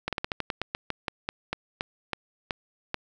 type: slowing click train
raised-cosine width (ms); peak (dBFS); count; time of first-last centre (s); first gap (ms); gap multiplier
0.3; -12; 17; 0.08-2.943; 47; 1.16
effects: none